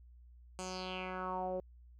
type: tone with low-pass filter sweep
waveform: 10% pulse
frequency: 185 Hz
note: F#3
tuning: in tune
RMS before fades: -40 dBFS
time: 0.59-1.6 s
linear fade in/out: 0 ms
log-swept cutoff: 7900 to 490 Hz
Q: 4.1
effects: added 60 Hz sine -55 dBFS peak until 1.99 s